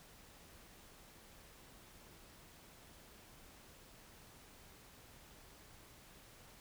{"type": "silence", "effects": ["pink hiss -60 dBFS RMS until 6.6 s"]}